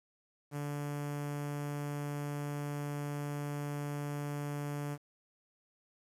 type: tone with notch filter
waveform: sawtooth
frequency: 145.2 Hz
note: D3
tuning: 19 cents flat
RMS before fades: -38 dBFS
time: 0.51-4.98 s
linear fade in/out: 50 ms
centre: 3700 Hz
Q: 0.84
effects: resampled to 32000 Hz + 10-bit